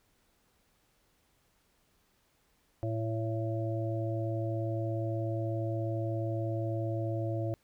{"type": "harmonic tone", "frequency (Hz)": 111.8, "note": "A2", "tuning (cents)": 28, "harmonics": [1, 3, 5, 6], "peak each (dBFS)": [-32, -37, -39, -40], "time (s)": [2.83, 7.54], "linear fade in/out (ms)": 0, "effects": ["pink hiss -71 dBFS RMS until 7.63 s"]}